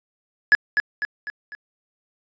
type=tone with echo; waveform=triangle; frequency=1698 Hz; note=G#6; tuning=38 cents sharp; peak=-8 dBFS; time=0.52-0.55 s; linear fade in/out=0 ms; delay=250 ms; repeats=4; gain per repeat=-6 dB; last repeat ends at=1.55 s; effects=resampled to 16000 Hz